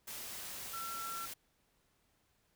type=tone in noise; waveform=sine; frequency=1351 Hz; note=E6; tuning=42 cents sharp; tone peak=-41 dBFS; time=0.73-1.26 s; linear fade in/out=10 ms; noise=white; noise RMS=-45 dBFS; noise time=0.07-1.34 s; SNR=+1 dB; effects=pink hiss -75 dBFS RMS until 2.55 s